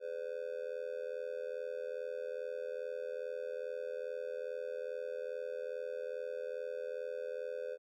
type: tone with amplitude modulation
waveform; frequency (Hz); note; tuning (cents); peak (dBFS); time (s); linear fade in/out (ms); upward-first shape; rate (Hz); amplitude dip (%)
triangle; 506; B4; +42; -32; 0-7.78; 50; sine; 82.4; 100
effects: none